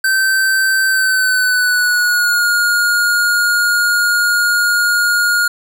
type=tone with pitch glide; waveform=square; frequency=1548 to 1427.7 Hz; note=G6 to F6; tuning=-22 to +38 cents; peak=-12 dBFS; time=0.04-5.48 s; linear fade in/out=5 ms; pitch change=-140 cents; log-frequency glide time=0.88-2.46 s; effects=none